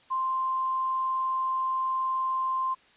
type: tone with quantisation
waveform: sine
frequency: 1046.5 Hz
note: C6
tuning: in tune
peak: -25 dBFS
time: 0.1-2.75 s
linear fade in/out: 20 ms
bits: 9
effects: white hiss -59 dBFS RMS until 2.96 s + resampled to 8000 Hz